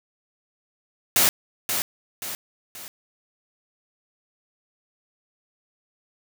white noise with echo, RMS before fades -18 dBFS, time 1.16-1.29 s, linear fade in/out 0 ms, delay 530 ms, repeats 3, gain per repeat -7 dB, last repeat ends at 2.88 s, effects none

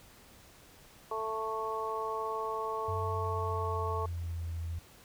harmonic tone, 220.8 Hz, A3, 6 cents sharp, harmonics 2 / 3 / 4 / 5, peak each -37 / -42 / -39 / -36 dBFS, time 1.11-4.06 s, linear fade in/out 5 ms
sine tone with pitch glide, 93.6 to 83.39 Hz, F#2 to E2, +20 to +21 cents, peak -34 dBFS, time 2.88-4.79 s, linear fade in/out 5 ms, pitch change -199 cents, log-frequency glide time 3.09-4.44 s
effects pink hiss -57 dBFS RMS until 5.04 s

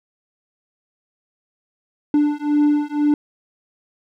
triangle beating tone pair, 293.9 / 295.9 Hz, D4 / D4, +1 / +13 cents, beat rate 2 Hz, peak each -16 dBFS, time 2.14-3.14 s, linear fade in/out 2 ms, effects none

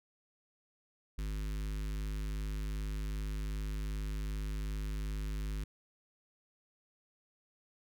square tone with notch filter, 51.3 Hz, G#1, 21 cents flat, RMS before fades -37 dBFS, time 1.18-5.64 s, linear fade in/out 5 ms, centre 690 Hz, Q 0.59, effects none

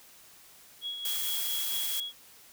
sine tone with tremolo, 3329 Hz, G#7, 3 cents sharp, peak -32 dBFS, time 0.81-2.13 s, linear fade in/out 50 ms, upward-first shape sine, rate 4.4 Hz, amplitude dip 45%
blue noise, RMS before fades -33 dBFS, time 1.05-2 s, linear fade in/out 2 ms
effects white hiss -55 dBFS RMS until 2.52 s

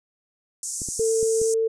pink band-pass noise, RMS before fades -31 dBFS, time 0.63-1.54 s, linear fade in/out 2 ms, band 6100 to 9400 Hz, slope 48 dB/octave
clicks, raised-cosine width 3 ms, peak -23 dBFS, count 5, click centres 0.818 / 0.887 / 0.994 / 1.229 / 1.416 s
sine tone, 448.6 Hz, A4, 34 cents sharp, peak -19 dBFS, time 0.99-1.68 s, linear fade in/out 10 ms
effects none

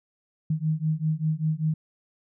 sine beating tone pair, 154.1 / 159.2 Hz, D#3 / D#3, -16 / +40 cents, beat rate 5.1 Hz, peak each -26 dBFS, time 0.5-1.74 s, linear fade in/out 5 ms, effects none

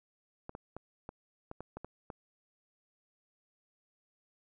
clicks, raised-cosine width 1 ms, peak -28 dBFS, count 9, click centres 0.494 / 0.551 / 0.766 / 1.091 / 1.514 / 1.606 / 1.77 / 1.846 / 2.102 s, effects none

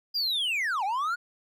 triangle linear two-way sweep, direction down then up, 4917 to 740 to 1468 Hz, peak -24 dBFS, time 0.14-1.16 s, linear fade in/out 20 ms, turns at 0.84 s, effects none

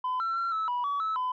sine tone with pitch steps, 1012 / 1347 / 1364 / 1305 / 978 / 1138 / 1303 / 1009 Hz, B5 / E6 / F6 / E6 / B5 / C#6 / E6 / B5, +42 / +37 / -41 / -18 / -17 / +45 / -20 / +37 cents, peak -25 dBFS, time 0.04-1.32 s, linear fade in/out 5 ms, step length 160 ms, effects tanh soft clip ceiling -25 dBFS

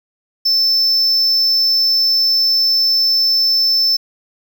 triangle tone, 5290 Hz, E8, 5 cents sharp, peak -10 dBFS, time 0.45-3.97 s, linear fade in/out 10 ms, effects 7-bit

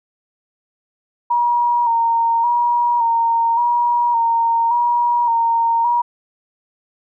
sine tone with vibrato, 940 Hz, A#5, 14 cents sharp, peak -13 dBFS, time 1.3-6.02 s, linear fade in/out 10 ms, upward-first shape square, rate 0.88 Hz, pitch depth 31 cents each way, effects none

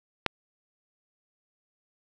click, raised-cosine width 0.3 ms, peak -7 dBFS, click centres 0.263 s, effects none

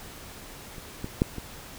clicks, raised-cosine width 3 ms, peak -28 / -19 / -7 / -21 dBFS, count 4, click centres 0.782 / 1.044 / 1.219 / 1.383 s, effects pink hiss -44 dBFS RMS until 1.78 s

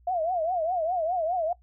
sine tone with vibrato, 685 Hz, F5, 34 cents flat, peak -24 dBFS, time 0.07-1.53 s, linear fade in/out 5 ms, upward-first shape triangle, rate 4.9 Hz, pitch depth 190 cents each way, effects noise-tail reverb RT60 0.1 s tail -18 dB re dry + added 60 Hz sine -55 dBFS peak until 1.62 s

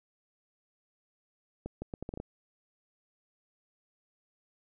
accelerating click train, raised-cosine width 2 ms, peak -24 dBFS, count 8, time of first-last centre 1.66-2.201 s, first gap 160 ms, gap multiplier 0.74, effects none

